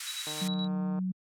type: band-pass noise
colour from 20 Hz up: white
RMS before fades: -40 dBFS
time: 0-0.48 s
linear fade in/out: 5 ms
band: 1300 to 10000 Hz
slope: 24 dB/octave
type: tone with tremolo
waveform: sine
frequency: 3900 Hz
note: B7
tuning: 23 cents flat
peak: -35 dBFS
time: 0.06-0.68 s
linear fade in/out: 20 ms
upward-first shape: square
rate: 9.4 Hz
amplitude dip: 60%
type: click train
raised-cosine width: 1 ms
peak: -29 dBFS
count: 111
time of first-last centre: 0.27-0.989 s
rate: 153 Hz
type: tone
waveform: sine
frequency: 185.6 Hz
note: F#3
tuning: 6 cents sharp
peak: -28 dBFS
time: 0.41-1.12 s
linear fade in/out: 10 ms
effects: high-pass 100 Hz 12 dB/octave